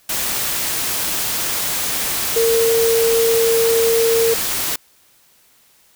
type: tone in noise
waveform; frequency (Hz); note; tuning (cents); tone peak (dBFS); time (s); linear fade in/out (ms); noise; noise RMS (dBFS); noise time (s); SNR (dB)
sine; 457.6; A#4; -32; -13; 2.36-4.34; 5; white; -21; 0.09-4.76; +5
effects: white hiss -54 dBFS RMS until 5.95 s